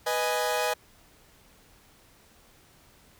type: chord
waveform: sawtooth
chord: G# minor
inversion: first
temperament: equal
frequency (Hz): 493.9 / 622.3 / 830.6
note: B4 / D#5 / G#5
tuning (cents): 0 / 0 / 0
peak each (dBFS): -26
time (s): 0.06-0.74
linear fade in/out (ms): 10
effects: pink hiss -58 dBFS RMS until 3.19 s